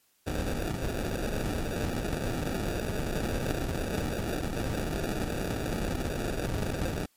pink noise with sample-and-hold, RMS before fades -31 dBFS, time 0.26-7.06 s, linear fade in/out 10 ms, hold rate 1050 Hz, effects white hiss -68 dBFS RMS until 7.16 s + MP3 64 kbps

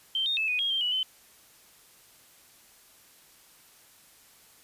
sine tone with pitch steps, 3130 / 3681 / 2612 / 2484 / 3265 / 3164 / 2943 / 3056 Hz, G7 / A#7 / E7 / D#7 / G#7 / G7 / F#7 / G7, -3 / -23 / -17 / -3 / -30 / +15 / -10 / -45 cents, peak -25 dBFS, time 0.15-1.03 s, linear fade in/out 2 ms, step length 110 ms, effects white hiss -57 dBFS RMS until 4.63 s + resampled to 32000 Hz

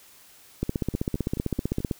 two click trains, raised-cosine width 3 ms, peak -12 / -20 dBFS, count 21 / 5, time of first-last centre 0.63-1.912 / 0.94-1.804 s, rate 15.6 / 4.63 Hz, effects white hiss -53 dBFS RMS until 1.99 s

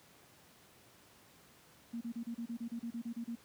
sine tone bursts, 233.3 Hz, A#3, 2 cents sharp, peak -37 dBFS, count 13, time 1.93-3.355 s, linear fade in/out 10 ms, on 81 ms, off 31 ms, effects pink hiss -62 dBFS RMS until 3.44 s + high-pass 100 Hz 12 dB/octave

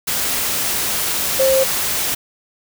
sine tone in noise, 531 Hz, C5, 25 cents sharp, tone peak -12 dBFS, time 1.39-1.64 s, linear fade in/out 10 ms, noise white, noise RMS -20 dBFS, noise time 0.07-2.15 s, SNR +5 dB, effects none

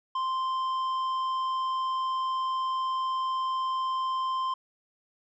triangle tone with tanh clipping, 1044 Hz, C6, 4 cents flat, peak -28 dBFS, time 0.15-4.54 s, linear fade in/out 5 ms, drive 11 dB, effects none

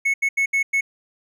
triangle tone bursts at uneven times, 2200 Hz, C#7, 14 cents flat, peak -15 dBFS, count 5, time 0.05-0.14 / 0.22-0.29 / 0.37-0.46 / 0.53-0.63 / 0.73-0.81 s, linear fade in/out 10 ms, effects none

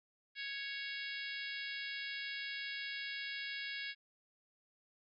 harmonic tone, 554.4 Hz, C#5, in tune, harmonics 3 / 4 / 5 / 6 / 7 / 8 / 9, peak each -45 / -45 / -49 / -49 / -50 / -52 / -52 dBFS, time 0.35-3.95 s, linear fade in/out 50 ms, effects none

